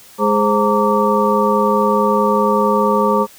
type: tone cluster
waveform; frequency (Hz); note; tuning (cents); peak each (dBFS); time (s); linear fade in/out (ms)
sine; 208.8 / 416.1 / 527 / 916 / 1157; G#3 / G#4 / C5 / A#5 / D6; +10 / +3 / +12 / -31 / -26; -18; 0.18-3.27; 50
effects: white hiss -43 dBFS RMS until 3.38 s